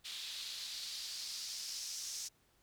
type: noise with band-pass filter sweep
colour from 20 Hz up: white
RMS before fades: -44 dBFS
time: 0.04-2.29 s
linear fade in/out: 20 ms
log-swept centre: 3600 to 5900 Hz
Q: 2.9
effects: pink hiss -72 dBFS RMS until 2.62 s